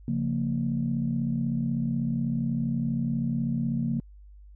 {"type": "chord", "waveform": "sine", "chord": "Bb minor", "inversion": "first", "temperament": "equal with one note detuned", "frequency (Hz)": [138.59, 174.61, 230.9], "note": ["Db3", "F3", "Bb3"], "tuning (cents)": [0, 0, -16], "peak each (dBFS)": [-29, -31, -27], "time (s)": [0.08, 4], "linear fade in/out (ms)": 2, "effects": ["tanh soft clip ceiling -16 dBFS", "added 50 Hz sine -46 dBFS peak until 4.55 s"]}